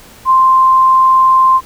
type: tone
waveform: sine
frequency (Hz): 1046.5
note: C6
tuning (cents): 0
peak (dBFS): -5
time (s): 0.25-1.61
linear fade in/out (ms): 50
effects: pink hiss -39 dBFS RMS until 1.65 s